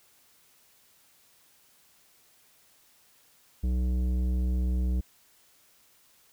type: tone with tanh clipping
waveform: sine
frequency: 62.1 Hz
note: B1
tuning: 10 cents sharp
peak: -26 dBFS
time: 3.63-5.01 s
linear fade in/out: 10 ms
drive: 12 dB
effects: white hiss -62 dBFS RMS until 6.32 s